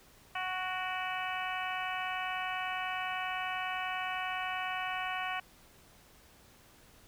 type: harmonic tone with a mistuned harmonic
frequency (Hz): 370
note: F#4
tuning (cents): 0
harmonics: 2 / 3 / 4 / 5 / 6 / 7 / 8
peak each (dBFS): -38 / -40 / -41 / -42 / -43 / -43 / -44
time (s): 0.35-5.4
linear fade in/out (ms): 5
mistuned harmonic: 6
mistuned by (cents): +59
effects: pink hiss -60 dBFS RMS until 7.07 s